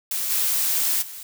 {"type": "noise with level steps", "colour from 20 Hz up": "blue", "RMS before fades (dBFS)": [-26, -22, -37], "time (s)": [0.11, 1.23], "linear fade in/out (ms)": 2, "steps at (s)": [0.29, 1.01], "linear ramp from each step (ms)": 20, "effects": []}